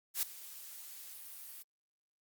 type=noise with ADSR envelope; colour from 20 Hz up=blue; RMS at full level=-31 dBFS; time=0.14-1.63 s; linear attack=86 ms; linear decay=6 ms; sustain=-18 dB; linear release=12 ms; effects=Opus 48 kbps